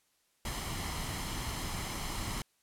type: noise with comb filter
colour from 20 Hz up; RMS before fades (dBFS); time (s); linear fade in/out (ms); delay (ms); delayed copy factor
pink; -37; 0.45-2.42; 2; 0.97; +0.5
effects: white hiss -73 dBFS RMS until 2.62 s + low-pass 12000 Hz 12 dB/octave